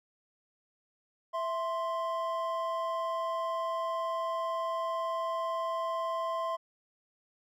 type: tone pair together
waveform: triangle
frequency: 660 / 1047 Hz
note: E5 / C6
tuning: +2 / +1 cents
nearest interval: minor sixth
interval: 799 cents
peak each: -32 / -31 dBFS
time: 1.33-6.57 s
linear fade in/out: 20 ms
effects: none